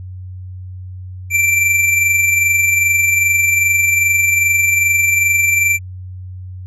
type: tone with amplitude modulation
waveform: square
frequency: 2349 Hz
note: D7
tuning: in tune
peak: -10 dBFS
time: 1.3-5.79 s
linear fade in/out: 50 ms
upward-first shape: sine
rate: 22.5 Hz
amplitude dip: 40%
effects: added 92 Hz sine -27 dBFS peak until 6.66 s + resampled to 32000 Hz